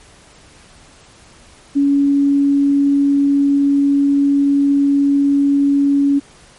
sine tone, 281.3 Hz, C#4, 26 cents sharp, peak -10 dBFS, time 1.75-6.2 s, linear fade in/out 20 ms, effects pink hiss -45 dBFS RMS until 6.58 s + MP3 48 kbps

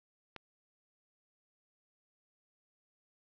click, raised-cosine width 0.3 ms, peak -28 dBFS, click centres 0.363 s, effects resampled to 16000 Hz + 10-bit

